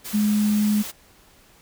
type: tone in noise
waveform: sine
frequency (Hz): 210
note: G#3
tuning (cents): +19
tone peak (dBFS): -17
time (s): 0.13-0.83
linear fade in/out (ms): 20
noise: white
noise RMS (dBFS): -34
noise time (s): 0.04-0.92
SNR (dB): +14
effects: pink hiss -54 dBFS RMS until 1.61 s